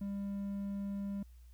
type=tone; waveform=triangle; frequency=199.4 Hz; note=G3; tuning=30 cents sharp; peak=-34 dBFS; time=0.01-1.23 s; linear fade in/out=5 ms; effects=added 60 Hz sine -53 dBFS peak until 1.53 s + white hiss -73 dBFS RMS until 1.53 s